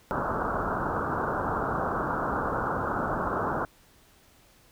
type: low-pass noise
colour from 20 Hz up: white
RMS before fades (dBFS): -29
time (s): 0.11-3.65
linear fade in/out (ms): 0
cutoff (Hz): 1500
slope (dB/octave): 96
effects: pink hiss -59 dBFS RMS until 4.71 s